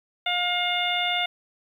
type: harmonic tone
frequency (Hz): 711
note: F5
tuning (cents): +31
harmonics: 1 / 2 / 3 / 4 / 5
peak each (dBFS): -28 / -33 / -28 / -29 / -28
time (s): 0.26-1.26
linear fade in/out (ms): 5
effects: 9-bit